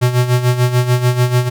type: tone with tremolo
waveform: square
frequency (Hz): 123.9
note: B2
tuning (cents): +6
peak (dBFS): -9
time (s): 0.01-1.5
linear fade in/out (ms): 20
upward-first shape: sine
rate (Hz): 6.8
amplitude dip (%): 70
effects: none